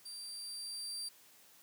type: tone with level ramp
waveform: 30% pulse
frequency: 4699 Hz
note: D8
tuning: in tune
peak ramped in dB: -42 to -36 dBFS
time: 0.05-1.09 s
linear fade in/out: 10 ms
effects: white hiss -62 dBFS RMS until 1.62 s + high-pass 100 Hz 12 dB/octave